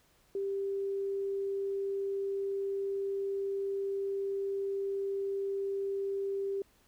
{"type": "tone", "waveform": "sine", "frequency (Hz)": 393.9, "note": "G4", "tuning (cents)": 8, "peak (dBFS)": -31, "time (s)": [0.35, 6.62], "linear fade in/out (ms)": 2, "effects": ["pink hiss -67 dBFS RMS until 6.87 s"]}